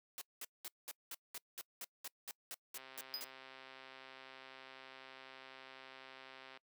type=noise bursts; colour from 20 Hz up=white; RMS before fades=-46 dBFS; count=14; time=0.18-3.242 s; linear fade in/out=0 ms; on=33 ms; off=200 ms
type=click train; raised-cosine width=0.3 ms; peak=-37 dBFS; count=503; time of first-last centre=2.77-6.573 s; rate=132 Hz
type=tone with exponential decay; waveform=square; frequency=4978 Hz; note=D#8; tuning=in tune; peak=-36 dBFS; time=3.14-3.31 s; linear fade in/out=0 ms; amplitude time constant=35 ms
effects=noise-tail reverb RT60 0.1 s tail -25 dB re dry + high-pass 300 Hz 12 dB/octave